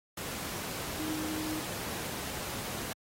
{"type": "tone in noise", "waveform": "sine", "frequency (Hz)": 311.1, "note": "D#4", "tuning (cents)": 0, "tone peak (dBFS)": -34, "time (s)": [0.99, 1.6], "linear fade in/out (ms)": 5, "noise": "pink", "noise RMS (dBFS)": -38, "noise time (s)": [0.17, 2.93], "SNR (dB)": 1, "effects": ["high-pass 80 Hz 12 dB/octave", "AAC 48 kbps"]}